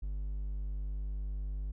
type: tone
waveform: triangle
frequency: 49.92 Hz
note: G1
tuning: 32 cents sharp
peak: -32 dBFS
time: 0.02-1.72 s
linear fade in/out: 10 ms
effects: none